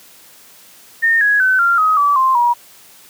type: tone with pitch steps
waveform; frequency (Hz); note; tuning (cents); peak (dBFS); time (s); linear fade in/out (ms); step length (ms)
sine; 1828 / 1666.6 / 1519.5 / 1385.4 / 1263.1 / 1151.6 / 1049.9 / 957.2; A#6 / G#6 / F#6 / F6 / D#6 / D6 / C6 / A#5; -34 / +6 / +46 / -14 / +26 / -34 / +6 / +46; -10; 1.02-2.54; 20; 190
effects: white hiss -44 dBFS RMS until 3.09 s + high-pass 100 Hz 12 dB/octave